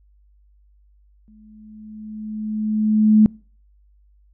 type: tone with exponential growth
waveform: sine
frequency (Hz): 214.9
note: A3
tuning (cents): -41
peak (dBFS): -7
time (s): 1.28-3.26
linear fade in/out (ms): 0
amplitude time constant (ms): 430
effects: noise-tail reverb RT60 0.4 s tail -26 dB re dry + added 50 Hz sine -52 dBFS peak until 4.33 s